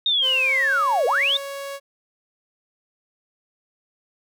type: linear two-way sweep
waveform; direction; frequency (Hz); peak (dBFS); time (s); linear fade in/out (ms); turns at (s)
sine; down then up; 3729 to 452.6 to 3729; -17; 0.06-1.37; 2; 1.06
type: tone with pitch glide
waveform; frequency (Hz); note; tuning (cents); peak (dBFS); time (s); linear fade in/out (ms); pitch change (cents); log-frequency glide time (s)
sawtooth; 522 to 556.2; C5 to C#5; -4 to +6; -26; 0.21-1.8; 50; +110; 0.42-0.8
effects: none